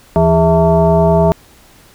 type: tone with frequency modulation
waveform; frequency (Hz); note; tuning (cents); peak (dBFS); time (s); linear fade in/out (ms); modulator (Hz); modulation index
sine; 410.9; G#4; -18; -7; 0.16-1.32; 0; 244; 1.7
effects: pink hiss -45 dBFS RMS until 1.94 s